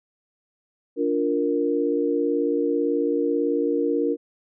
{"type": "chord", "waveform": "sine", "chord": "Bb major", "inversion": "first", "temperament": "just", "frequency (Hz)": [291.4, 349.6, 466.2], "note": ["D4", "F4", "Bb4"], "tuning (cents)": [-13, 2, 0], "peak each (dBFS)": [-24, -26, -23], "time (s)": [0.96, 4.17], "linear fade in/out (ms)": 50, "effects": []}